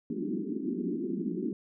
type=band-pass noise; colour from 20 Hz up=pink; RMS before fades=-33 dBFS; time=0.1-1.53 s; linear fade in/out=2 ms; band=180 to 390 Hz; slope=96 dB/octave; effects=none